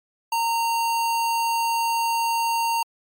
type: tone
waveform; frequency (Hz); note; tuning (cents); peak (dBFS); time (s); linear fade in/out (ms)
square; 922; A#5; -19; -21; 0.32-2.83; 5
effects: MP3 96 kbps